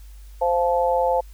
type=harmonic tone; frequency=173.9 Hz; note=F3; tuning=7 cents flat; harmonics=3 / 4 / 5; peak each=-20 / -24 / -22 dBFS; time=0.41-1.21 s; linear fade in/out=10 ms; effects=added 50 Hz sine -39 dBFS peak until 1.33 s + white hiss -56 dBFS RMS until 1.33 s